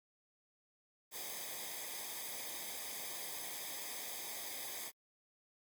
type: noise with comb filter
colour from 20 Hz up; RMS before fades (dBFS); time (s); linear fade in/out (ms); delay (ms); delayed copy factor
white; -44; 1.11-4.92; 50; 0.71; -0.75
effects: Opus 48 kbps